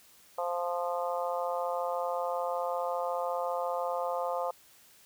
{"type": "harmonic tone", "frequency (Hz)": 174.61, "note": "F3", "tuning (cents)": 0, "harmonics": [3, 4, 5, 6, 7], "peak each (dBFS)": [-33, -35, -37, -39, -40], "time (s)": [0.38, 4.51], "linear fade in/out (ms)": 5, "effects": ["white hiss -59 dBFS RMS until 5.05 s"]}